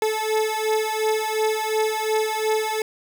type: beating tone pair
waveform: 30% pulse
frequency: 433.6 / 436.4 Hz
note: A4 / A4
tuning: -25 / -14 cents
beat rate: 2.8 Hz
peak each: -21 dBFS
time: 0.02-2.82 s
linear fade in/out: 2 ms
effects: none